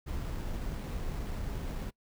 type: noise with sample-and-hold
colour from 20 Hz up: brown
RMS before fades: -36 dBFS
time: 0.06-1.91 s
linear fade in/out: 20 ms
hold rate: 6300 Hz
effects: noise-tail reverb RT60 0.1 s tail -23 dB re dry